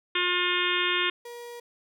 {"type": "harmonic tone", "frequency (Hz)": 356.8, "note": "F4", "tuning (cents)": 37, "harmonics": [1, 3, 4, 5, 6, 7, 8, 9, 10], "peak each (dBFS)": [-32, -32, -32, -32, -32, -32, -32, -32, -32], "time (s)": [0.15, 1.1], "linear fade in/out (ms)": 5}
{"type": "tone", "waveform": "35% pulse", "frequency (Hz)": 477.4, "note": "A#4", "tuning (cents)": 41, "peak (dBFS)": -37, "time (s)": [1.25, 1.6], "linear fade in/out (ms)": 5}
{"effects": []}